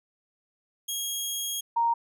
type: tone pair in turn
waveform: 15% pulse / sine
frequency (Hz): 3275 / 931.3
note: G#7 / A#5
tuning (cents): -25 / -2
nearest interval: octave + minor seventh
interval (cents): 2177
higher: first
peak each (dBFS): -22 / -21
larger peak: second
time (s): 0.88-1.61 / 1.76-1.94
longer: first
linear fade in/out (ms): 10
effects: none